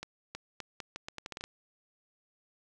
accelerating click train, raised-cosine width 0.2 ms, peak -22 dBFS, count 12, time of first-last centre 0.03-1.44 s, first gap 320 ms, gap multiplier 0.79, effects none

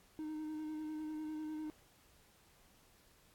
triangle tone with vibrato, 309 Hz, D#4, 12 cents flat, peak -38 dBFS, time 0.19-1.7 s, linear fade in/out 0 ms, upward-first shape square, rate 10 Hz, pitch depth 16 cents each way, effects pink hiss -67 dBFS RMS until 3.34 s + AAC 64 kbps

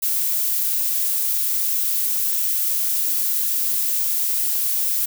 violet noise, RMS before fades -21 dBFS, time 0.02-5.06 s, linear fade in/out 10 ms, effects none

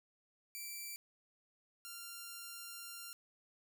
5% pulse tone pair in turn, 2334 / 1387.8 Hz, D7 / F6, -11 / -11 cents, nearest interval major sixth, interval 900 cents, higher first, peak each -34 / -35 dBFS, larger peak first, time 0.55-0.96 / 1.85-3.13 s, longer second, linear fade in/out 0 ms, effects none

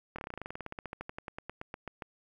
slowing click train, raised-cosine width 0.5 ms, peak -24 dBFS, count 28, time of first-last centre 0.16-2.022 s, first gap 25 ms, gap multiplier 1.07, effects 10-bit

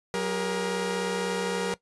sawtooth tone cluster, 186.6 / 409 / 472.7 Hz, F#3 / G#4 / A#4, +15 / -26 / +24 cents, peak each -28 / -30 / -25 dBFS, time 0.14-1.74 s, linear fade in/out 0 ms, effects noise-tail reverb RT60 0.1 s tail -18 dB re dry + resampled to 24000 Hz

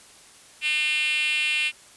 5% pulse tone with high-pass filter, 301.8 Hz, D4, 47 cents sharp, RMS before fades -24 dBFS, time 0.61-1.72 s, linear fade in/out 50 ms, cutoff 2600 Hz, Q 7.1, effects white hiss -50 dBFS RMS until 1.96 s + resampled to 24000 Hz

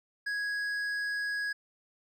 triangle tone with hard clipping, 1661.2 Hz, G#6, in tune, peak -32 dBFS, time 0.26-1.53 s, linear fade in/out 10 ms, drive 10 dB, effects none

